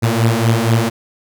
sawtooth beating tone pair, 112.5 / 116.7 Hz, A2 / A#2, +39 / +2 cents, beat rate 4.2 Hz, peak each -11 dBFS, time 0.02-0.9 s, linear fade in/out 20 ms, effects none

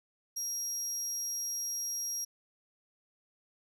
35% pulse tone, 5640 Hz, F8, 16 cents sharp, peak -31 dBFS, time 0.36-2.25 s, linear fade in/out 10 ms, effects none

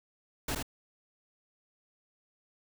pink noise with echo, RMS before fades -33 dBFS, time 0.48-0.55 s, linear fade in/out 5 ms, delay 77 ms, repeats 1, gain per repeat -3 dB, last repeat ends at 0.627 s, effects none

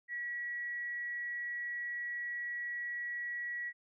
sine tone with amplitude modulation, 1928 Hz, B6, 42 cents flat, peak -35 dBFS, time 0.08-3.73 s, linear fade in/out 50 ms, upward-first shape sine, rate 274 Hz, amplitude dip 25%, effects none

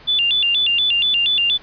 sine tone with vibrato, 3119 Hz, G7, 9 cents flat, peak -14 dBFS, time 0.07-1.58 s, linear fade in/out 20 ms, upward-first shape square, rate 4.2 Hz, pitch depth 190 cents each way, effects pink hiss -44 dBFS RMS until 1.62 s + resampled to 11025 Hz

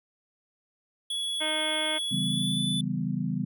square tone with pitch glide, 3377 to 3484 Hz, G#7 to A7, +28 to -18 cents, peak -29 dBFS, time 1.1-2.81 s, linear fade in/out 5 ms, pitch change +54 cents, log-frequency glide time 2.07-2.61 s
harmonic tone, 310 Hz, D#4, 6 cents flat, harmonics 1 / 2 / 3 / 4 / 5 / 6 / 7 / 8 / 9 / 10, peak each -38 / -34 / -38 / -43 / -37 / -45 / -34 / -45 / -46 / -38 dBFS, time 1.4-1.99 s, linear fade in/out 20 ms
sine chord, C# half-diminished seventh, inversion none, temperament equal with one note detuned, 138.59 / 164.81 / 194.87 / 246.9 Hz, C#3 / E3 / G3 / B3, 0 / 0 / -10 / 0 cents, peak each -33 / -32 / -31 / -33 dBFS, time 2.11-3.45 s, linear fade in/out 10 ms
effects none

